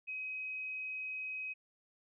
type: tone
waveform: sine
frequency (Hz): 2531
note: D#7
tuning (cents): +29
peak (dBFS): -38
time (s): 0.07-1.54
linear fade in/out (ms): 20
effects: none